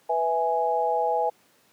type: chord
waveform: sine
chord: E major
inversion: second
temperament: equal with one note detuned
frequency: 493.9 / 656.2 / 830.6 Hz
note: B4 / E5 / G#5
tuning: 0 / -8 / 0 cents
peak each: -27 / -27 / -24 dBFS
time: 0.09-1.3 s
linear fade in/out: 10 ms
effects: pink hiss -61 dBFS RMS until 1.72 s + high-pass 200 Hz 12 dB/octave